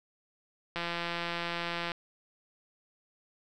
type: click train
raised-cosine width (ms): 0.3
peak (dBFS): -18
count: 199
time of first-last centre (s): 0.76-1.918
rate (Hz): 171
effects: none